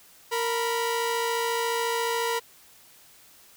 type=tone pair together; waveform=sawtooth; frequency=462.9 / 980 Hz; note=A#4 / B5; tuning=-12 / -14 cents; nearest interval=octave + minor second; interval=1298 cents; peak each=-23 / -25 dBFS; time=0.31-2.4 s; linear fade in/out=20 ms; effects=white hiss -54 dBFS RMS until 3.56 s